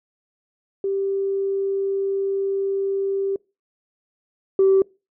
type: tone pair in turn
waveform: sine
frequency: 392 / 385.9 Hz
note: G4 / G4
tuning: 0 / -27 cents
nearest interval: unison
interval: 27 cents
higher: first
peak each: -20 / -11 dBFS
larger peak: second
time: 0.84-3.36 / 4.59-4.82 s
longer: first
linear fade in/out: 2 ms
effects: noise-tail reverb RT60 0.3 s tail -26 dB re dry + tanh soft clip ceiling -9 dBFS